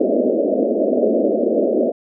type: band-pass noise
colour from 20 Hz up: white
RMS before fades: -17 dBFS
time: 0-1.92 s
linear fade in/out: 10 ms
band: 210 to 640 Hz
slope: 96 dB/octave
effects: none